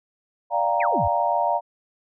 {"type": "chord", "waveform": "sine", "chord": "G minor seventh", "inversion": "second", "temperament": "equal", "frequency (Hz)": [587.3, 698.5, 784, 932.3], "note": ["D5", "F5", "G5", "Bb5"], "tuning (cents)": [0, 0, 0, 0], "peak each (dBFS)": [-26, -23, -28, -23], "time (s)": [0.5, 1.61], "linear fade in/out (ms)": 50}
{"type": "exponential sweep", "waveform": "sine", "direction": "down", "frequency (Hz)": [2665, 65.41], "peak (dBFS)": -25, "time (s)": [0.8, 1.08], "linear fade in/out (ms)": 5}
{"effects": []}